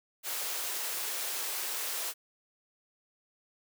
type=high-pass noise; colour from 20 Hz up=white; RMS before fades=-35 dBFS; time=0.23-2.14 s; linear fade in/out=50 ms; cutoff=370 Hz; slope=24 dB/octave; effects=none